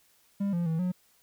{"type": "tone with pitch steps", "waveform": "triangle", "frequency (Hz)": [199.7, 172.4, 161.9, 181.3], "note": ["G3", "F3", "E3", "F#3"], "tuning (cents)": [32, -22, -31, -35], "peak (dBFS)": -24, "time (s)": [0.4, 0.92], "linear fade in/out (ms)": 10, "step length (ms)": 130, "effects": ["white hiss -65 dBFS RMS until 1.22 s"]}